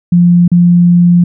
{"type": "tone with dropouts", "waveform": "sine", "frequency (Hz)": 174.61, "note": "F3", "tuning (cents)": 0, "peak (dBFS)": -3, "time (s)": [0.12, 1.24], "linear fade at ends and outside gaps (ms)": 5, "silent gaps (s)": [0.479, 0.516], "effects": []}